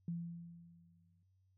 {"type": "tone with exponential decay", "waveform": "sine", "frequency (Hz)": 169.9, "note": "F3", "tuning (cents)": -47, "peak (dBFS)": -36, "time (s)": [0.08, 1.23], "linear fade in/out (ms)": 2, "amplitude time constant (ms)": 250, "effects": ["added 94 Hz sine -70 dBFS peak until 1.57 s"]}